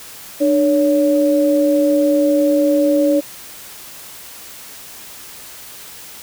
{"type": "tone pair together", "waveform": "sine", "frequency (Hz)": [298.6, 563.7], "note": ["D4", "C#5"], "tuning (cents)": [29, 29], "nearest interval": "major seventh", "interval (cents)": 1100, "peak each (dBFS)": -14, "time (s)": [0.4, 3.21], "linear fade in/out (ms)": 20, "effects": ["white hiss -36 dBFS RMS until 6.22 s"]}